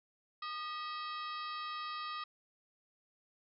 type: harmonic tone with a mistuned harmonic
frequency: 643 Hz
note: E5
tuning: 43 cents flat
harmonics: 2 / 3 / 4 / 5 / 6 / 7 / 8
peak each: -40 / -50 / -51 / -52 / -50 / -53 / -55 dBFS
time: 0.42-2.24 s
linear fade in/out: 5 ms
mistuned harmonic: 2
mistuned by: -86 cents
effects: none